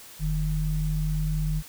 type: tone pair together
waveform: sine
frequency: 43.2 / 154.3 Hz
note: F1 / D#3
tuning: -18 / -14 cents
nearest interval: octave + minor seventh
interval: 2204 cents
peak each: -26 dBFS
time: 0.19-1.63 s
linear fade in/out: 50 ms
effects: white hiss -46 dBFS RMS until 1.68 s